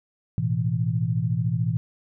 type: chord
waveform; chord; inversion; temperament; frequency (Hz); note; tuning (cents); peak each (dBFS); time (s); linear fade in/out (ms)
sine; A suspended second; none; just; 110 / 123.75 / 165; A2 / B2 / E3; 0 / +4 / +2; -26 / -25 / -26; 0.38-1.77; 0
effects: none